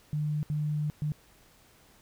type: tone bursts at uneven times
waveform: sine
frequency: 150.2 Hz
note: D3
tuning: 39 cents sharp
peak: -27 dBFS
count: 3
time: 0.13-0.43 / 0.5-0.9 / 1.02-1.12 s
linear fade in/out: 0 ms
effects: pink hiss -60 dBFS RMS until 2.01 s